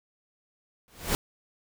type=noise with exponential growth; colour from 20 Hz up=pink; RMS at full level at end=-23 dBFS; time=0.88-1.15 s; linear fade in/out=0 ms; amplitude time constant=57 ms; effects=none